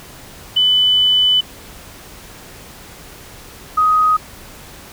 sine tone pair in turn, 3000 / 1253.7 Hz, F#7 / D#6, +23 / +13 cents, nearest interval octave + minor third, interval 1510 cents, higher first, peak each -10 dBFS, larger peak neither, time 0.56-1.41 / 3.77-4.17 s, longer first, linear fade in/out 10 ms, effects pink hiss -38 dBFS RMS until 4.92 s

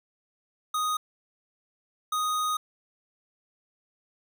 square tone bursts at uneven times, 1244.5 Hz, D#6, in tune, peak -26 dBFS, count 2, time 0.74-0.97 / 2.12-2.57 s, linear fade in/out 5 ms, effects none

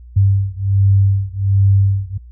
sine beating tone pair, 97.8 / 99.1 Hz, G2 / G2, -4 / +19 cents, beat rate 1.3 Hz, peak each -13 / -14 dBFS, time 0.16-2.18 s, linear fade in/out 10 ms, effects added 60 Hz sine -35 dBFS peak until 2.31 s

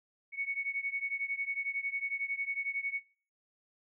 sine beating tone pair, 2217 / 2228 Hz, C#7 / C#7, 0 / +8 cents, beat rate 11 Hz, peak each -35 / -37 dBFS, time 0.32-3.01 s, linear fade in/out 50 ms, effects noise-tail reverb RT60 0.4 s tail -20 dB re dry

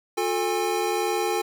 square tone cluster, 358.2 / 439.5 / 815 Hz, F4 / A4 / G#5, +44 / -2 / -33 cents, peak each -28 dBFS, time 0.17-1.42 s, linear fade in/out 10 ms, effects none

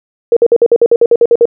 sine tone bursts, 470 Hz, A#4, 14 cents sharp, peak -3 dBFS, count 12, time 0.32-1.455 s, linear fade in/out 2 ms, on 46 ms, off 53 ms, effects none

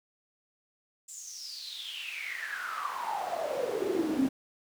brown noise with high-pass filter sweep, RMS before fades -34 dBFS, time 1.08-4.29 s, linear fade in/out 10 ms, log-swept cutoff 7600 to 250 Hz, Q 9.8, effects none

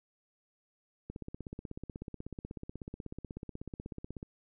click train, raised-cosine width 3 ms, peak -28 dBFS, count 52, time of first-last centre 1.1-4.229 s, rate 16.3 Hz, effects none

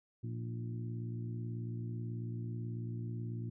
harmonic tone with a mistuned harmonic, 58.27 Hz, A#1, in tune, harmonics 2 / 3 / 4 / 5 / 6, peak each -38 / -48 / -48 / -52 / -52 dBFS, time 0.23-3.5 s, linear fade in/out 10 ms, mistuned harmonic 5, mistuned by +53 cents, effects none

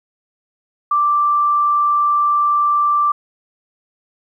sine tone, 1174.7 Hz, D6, in tune, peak -12 dBFS, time 0.91-3.12 s, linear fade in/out 5 ms, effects 9-bit

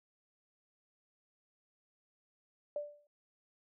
sine tone with exponential decay, 587.3 Hz, D5, in tune, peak -32 dBFS, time 2.76-3.07 s, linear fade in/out 2 ms, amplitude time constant 66 ms, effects none

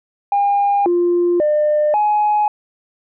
sine tone with pitch steps, 807 / 349.6 / 601 / 840 Hz, G#5 / F4 / D5 / G#5, -50 / +2 / +40 / +19 cents, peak -11 dBFS, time 0.32-2.48 s, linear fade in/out 2 ms, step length 540 ms, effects tanh soft clip ceiling -9 dBFS

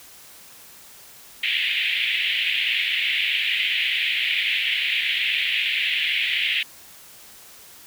white band-pass noise, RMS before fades -23 dBFS, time 1.43-6.63 s, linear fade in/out 5 ms, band 2000 to 3300 Hz, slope 48 dB/octave, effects white hiss -46 dBFS RMS until 7.86 s

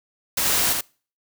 white noise with echo, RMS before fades -22 dBFS, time 0.37-0.73 s, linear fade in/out 5 ms, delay 80 ms, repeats 1, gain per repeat -3 dB, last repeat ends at 0.81 s, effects noise-tail reverb RT60 0.4 s tail -25 dB re dry

